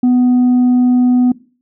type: tone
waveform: sine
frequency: 248.6 Hz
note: B3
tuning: 12 cents sharp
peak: -5 dBFS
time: 0.03-1.32 s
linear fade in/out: 5 ms
effects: noise-tail reverb RT60 0.4 s tail -21 dB re dry + tanh soft clip ceiling -7 dBFS